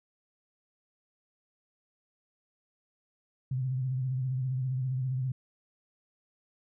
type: tone with vibrato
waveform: sine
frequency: 129.5 Hz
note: C3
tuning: 17 cents flat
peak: -28 dBFS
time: 3.51-5.32 s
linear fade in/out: 5 ms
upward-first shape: sine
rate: 15 Hz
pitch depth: 58 cents each way
effects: none